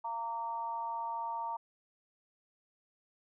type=tone with amplitude modulation; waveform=sine; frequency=922 Hz; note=A#5; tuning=19 cents flat; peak=-31 dBFS; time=0.04-1.57 s; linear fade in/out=10 ms; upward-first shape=sine; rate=235 Hz; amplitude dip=75%; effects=none